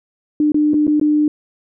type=tone with dropouts; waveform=sine; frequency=300 Hz; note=D4; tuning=37 cents sharp; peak=-11 dBFS; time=0.4-1.28 s; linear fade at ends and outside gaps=2 ms; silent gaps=0.52-0.544 / 0.735-0.741 / 0.869-0.878 / 0.998-1.013 s; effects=none